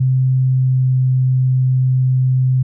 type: tone with pitch glide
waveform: sine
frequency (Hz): 130 to 129.1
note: C3 to C3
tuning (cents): -11 to -23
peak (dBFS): -11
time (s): 0-2.63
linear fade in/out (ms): 10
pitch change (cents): -12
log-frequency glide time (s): 0.39-0.97
effects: none